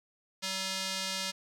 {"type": "tone with band-pass filter", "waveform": "square", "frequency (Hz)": 190.7, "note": "G3", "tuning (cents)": -47, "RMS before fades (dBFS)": -35, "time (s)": [0.42, 1.32], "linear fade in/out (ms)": 20, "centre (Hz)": 4800, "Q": 1.2, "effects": []}